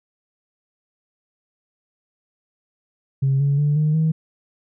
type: tone with pitch steps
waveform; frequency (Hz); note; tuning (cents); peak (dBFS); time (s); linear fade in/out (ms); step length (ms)
sine; 135.7 / 141.14 / 146.79 / 152.67 / 158.79; C#3 / C#3 / D3 / D#3 / D#3; -36 / +32 / 0 / -33 / +36; -14; 3.22-4.12; 10; 180
effects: tanh soft clip ceiling -12 dBFS